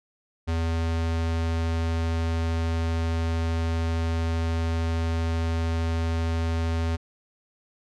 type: tone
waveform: square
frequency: 82.41 Hz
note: E2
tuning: in tune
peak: -24 dBFS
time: 0.47-6.97 s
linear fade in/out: 20 ms
effects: low-pass 6000 Hz 12 dB/octave